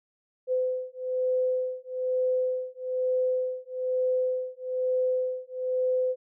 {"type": "beating tone pair", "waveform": "sine", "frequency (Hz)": [509, 510.1], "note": ["C5", "C5"], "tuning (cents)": [-48, -44], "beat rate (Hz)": 1.1, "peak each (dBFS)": -28, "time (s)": [0.47, 6.16], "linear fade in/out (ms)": 50, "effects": []}